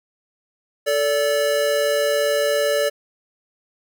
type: tone pair together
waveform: square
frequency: 440 / 577.6 Hz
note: A4 / D5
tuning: 0 / -29 cents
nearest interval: perfect fourth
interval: 471 cents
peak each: -24 / -19 dBFS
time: 0.86-2.9 s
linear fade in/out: 20 ms
effects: none